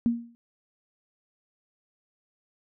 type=tone with exponential decay; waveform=sine; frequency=234.8 Hz; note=A#3; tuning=13 cents sharp; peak=-17 dBFS; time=0.06-0.35 s; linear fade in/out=0 ms; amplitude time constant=63 ms; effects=none